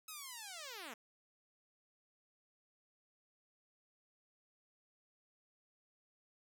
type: linear sweep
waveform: 5% pulse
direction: down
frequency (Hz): 1300 to 207.7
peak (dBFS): -35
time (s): 0.08-0.94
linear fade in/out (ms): 5
effects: none